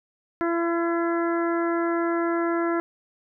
harmonic tone, 338 Hz, E4, 43 cents sharp, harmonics 1 / 2 / 3 / 4 / 5 / 6, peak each -23 / -30 / -33 / -31 / -35 / -41 dBFS, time 0.41-2.8 s, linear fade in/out 0 ms, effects none

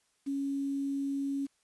sine tone with quantisation, 277.2 Hz, C#4, in tune, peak -30 dBFS, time 0.26-1.47 s, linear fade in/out 20 ms, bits 9, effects white hiss -73 dBFS RMS until 1.63 s + resampled to 24000 Hz

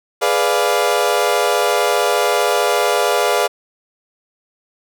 30% pulse chord, G# diminished seventh, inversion none, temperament equal with one note detuned, 418.7 / 493.9 / 587.3 / 698.5 Hz, G#4 / B4 / D5 / F5, +14 / 0 / 0 / 0 cents, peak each -17 dBFS, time 0.21-3.48 s, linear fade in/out 20 ms, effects none

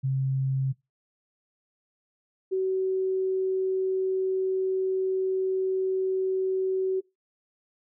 sine tone pair in turn, 133.6 / 377.9 Hz, C3 / F#4, +36 / +37 cents, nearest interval octave + tritone, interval 1801 cents, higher second, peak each -23 dBFS, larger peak neither, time 0.03-0.73 / 2.51-7.01 s, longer second, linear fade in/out 20 ms, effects noise-tail reverb RT60 0.2 s tail -21 dB re dry

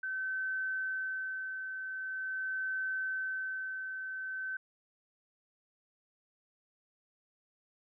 sine tone with tremolo, 1533 Hz, G6, 39 cents flat, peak -32 dBFS, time 0.03-4.57 s, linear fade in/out 5 ms, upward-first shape sine, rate 0.44 Hz, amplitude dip 45%, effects none

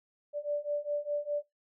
sine beating tone pair, 583 / 587.9 Hz, D5 / D5, -13 / +2 cents, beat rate 4.9 Hz, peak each -34 / -33 dBFS, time 0.33-1.43 s, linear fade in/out 50 ms, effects noise-tail reverb RT60 0.2 s tail -23 dB re dry

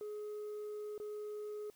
sine tone with dropouts, 420.6 Hz, G#4, 22 cents sharp, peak -38 dBFS, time 0.01-1.7 s, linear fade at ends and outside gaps 1 ms, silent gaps 0.979-1 s, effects tanh soft clip ceiling -40 dBFS + white hiss -68 dBFS RMS until 1.75 s

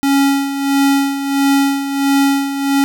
square tone with tremolo, 277.2 Hz, C#4, in tune, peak -10 dBFS, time 0.03-2.84 s, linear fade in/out 0 ms, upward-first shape sine, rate 1.5 Hz, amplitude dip 65%, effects none

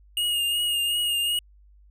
square tone with vibrato, 2852 Hz, F7, 36 cents sharp, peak -23 dBFS, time 0.17-1.39 s, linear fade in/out 2 ms, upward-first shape triangle, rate 2.7 Hz, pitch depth 34 cents each way, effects added 50 Hz sine -51 dBFS peak until 1.9 s

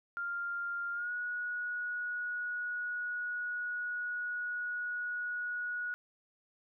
sine tone with pitch glide, 1396.9 to 1457.9 Hz, F6 to F#6, 0 to -26 cents, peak -34 dBFS, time 0.17-5.94 s, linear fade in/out 0 ms, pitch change +74 cents, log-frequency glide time 0.93-1.11 s, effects none

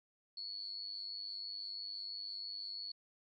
sine tone with amplitude modulation, 4403 Hz, C#8, 13 cents flat, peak -38 dBFS, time 0.37-2.92 s, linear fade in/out 5 ms, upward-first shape sine, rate 100 Hz, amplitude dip 85%, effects none

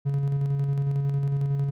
triangle tone with tremolo, 139.9 Hz, C#3, 16 cents sharp, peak -19 dBFS, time 0.05-1.71 s, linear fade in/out 20 ms, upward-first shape square, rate 11 Hz, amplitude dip 30%, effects none

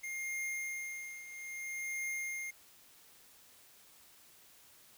square tone with tremolo, 2124 Hz, C7, 25 cents sharp, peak -36 dBFS, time 0.03-2.51 s, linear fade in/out 10 ms, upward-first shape triangle, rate 0.61 Hz, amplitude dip 75%, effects white hiss -61 dBFS RMS until 4.97 s

